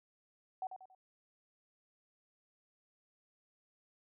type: tone with echo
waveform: sine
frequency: 752 Hz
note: F#5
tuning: 28 cents sharp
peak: -36 dBFS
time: 0.62-0.67 s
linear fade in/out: 2 ms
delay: 93 ms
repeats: 3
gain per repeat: -8 dB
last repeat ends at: 0.949 s
effects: none